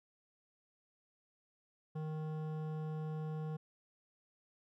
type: tone with hard clipping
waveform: sine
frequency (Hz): 155.56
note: D#3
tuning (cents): 0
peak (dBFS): -40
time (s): 1.95-3.57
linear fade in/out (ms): 10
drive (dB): 13
effects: none